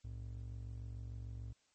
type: ring-modulated tone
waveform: triangle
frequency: 85.9 Hz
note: F2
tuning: 28 cents flat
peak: -38 dBFS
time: 0.04-1.53 s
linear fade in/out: 10 ms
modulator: 23.4 Hz
effects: white hiss -75 dBFS RMS until 1.74 s + MP3 32 kbps